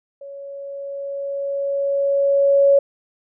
sine tone with level ramp, 558 Hz, C#5, 11 cents sharp, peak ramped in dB -33 to -9 dBFS, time 0.21-2.79 s, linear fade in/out 5 ms, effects none

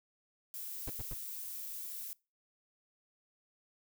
violet noise, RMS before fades -43 dBFS, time 0.54-2.13 s, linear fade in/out 0 ms
brown noise bursts, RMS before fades -40 dBFS, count 3, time 0.87-1.137 s, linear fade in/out 5 ms, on 29 ms, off 90 ms
effects noise-tail reverb RT60 0.3 s tail -24 dB re dry

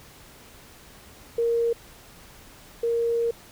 sine tone pair in turn, 466.2 / 466.2 Hz, A#4 / A#4, 0 / 0 cents, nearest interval unison, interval 0 cents, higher neither, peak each -20 / -21 dBFS, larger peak first, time 1.38-1.73 / 2.83-3.31 s, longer second, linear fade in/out 5 ms, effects pink hiss -49 dBFS RMS until 3.51 s

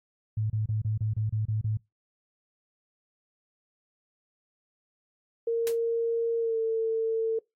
sine tone bursts, 108.2 Hz, A2, 29 cents flat, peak -25 dBFS, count 9, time 0.37-1.772 s, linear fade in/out 5 ms, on 130 ms, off 29 ms
sine tone with pitch glide, 461.7 to 448.8 Hz, A#4 to A4, -17 to +34 cents, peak -24 dBFS, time 5.47-7.39 s, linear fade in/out 5 ms, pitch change -49 cents, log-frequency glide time 6.39-6.58 s
white noise with exponential decay, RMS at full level -32 dBFS, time 5.67-5.78 s, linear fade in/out 0 ms, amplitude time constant 22 ms
effects noise-tail reverb RT60 0.2 s tail -24 dB re dry + AAC 48 kbps

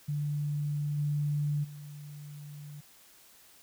sine tone with level steps, 146.83 Hz, D3, in tune, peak -29 / -27 / -42 dBFS, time 0.08-2.81 s, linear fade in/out 10 ms, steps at 0.97 / 1.63 s, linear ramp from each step 20 ms, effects white hiss -58 dBFS RMS until 3.62 s

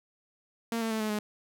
sawtooth tone with pitch steps, 230 / 224.9 / 219.9 / 215 / 210.2 Hz, A#3 / A3 / A3 / A3 / G#3, -23 / +38 / -1 / -40 / +21 cents, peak -25 dBFS, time 0.72-1.19 s, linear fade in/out 2 ms, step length 94 ms, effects none

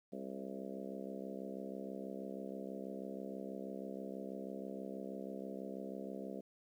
harmonic tone with a mistuned harmonic, 66.2 Hz, C2, 21 cents sharp, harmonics 3 / 4 / 5 / 6 / 7 / 8 / 9 / 10, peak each -47 / -49 / -53 / -50 / -51 / -51 / -55 / -54 dBFS, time 0.12-6.41 s, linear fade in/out 10 ms, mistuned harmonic 9, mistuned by -16 cents, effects 12-bit

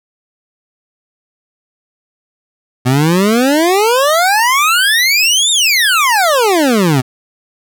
25% pulse exponential two-way sweep, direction up then down, 121.6 to 3729 to 121.6 Hz, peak -5 dBFS, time 2.85-7.02 s, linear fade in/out 20 ms, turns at 5.51 s, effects none

